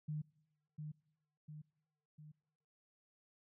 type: tone with echo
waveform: sine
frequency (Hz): 151.9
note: D#3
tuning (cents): -41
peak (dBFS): -38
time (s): 0.08-0.22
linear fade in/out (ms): 10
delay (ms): 700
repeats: 3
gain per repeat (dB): -5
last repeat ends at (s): 2.32
effects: noise-tail reverb RT60 1.0 s tail -25 dB re dry